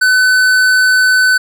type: tone with tanh clipping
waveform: sine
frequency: 1509 Hz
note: F#6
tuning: 34 cents sharp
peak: -9 dBFS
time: 0.01-1.38 s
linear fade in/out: 10 ms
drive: 15 dB
effects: none